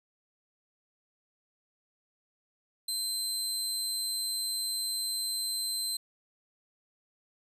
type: tone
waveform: 25% pulse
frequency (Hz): 4100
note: C8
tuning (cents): -36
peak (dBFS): -26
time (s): 2.88-5.97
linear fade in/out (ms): 5
effects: none